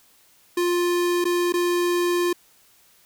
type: tone with dropouts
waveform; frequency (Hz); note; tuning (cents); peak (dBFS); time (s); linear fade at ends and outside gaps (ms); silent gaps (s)
square; 350.9; F4; +8; -20; 0.57-2.33; 5; 1.243-1.252 / 1.524-1.538
effects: white hiss -57 dBFS RMS until 3.05 s